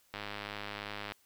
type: click train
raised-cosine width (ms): 0.3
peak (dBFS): -23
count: 102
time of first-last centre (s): 0.14-1.121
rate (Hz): 103
effects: white hiss -68 dBFS RMS until 1.25 s